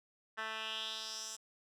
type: tone with band-pass filter sweep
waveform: 10% pulse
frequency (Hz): 220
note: A3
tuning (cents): 0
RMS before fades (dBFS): -42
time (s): 0.37-1.37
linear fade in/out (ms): 20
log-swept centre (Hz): 1800 to 7100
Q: 3.2
effects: none